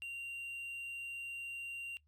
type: tone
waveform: triangle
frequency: 2767 Hz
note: F7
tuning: 17 cents flat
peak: -39 dBFS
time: 0.02-1.97 s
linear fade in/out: 0 ms
effects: noise-tail reverb RT60 0.1 s tail -20 dB re dry + added 75 Hz sine -69 dBFS peak until 2.07 s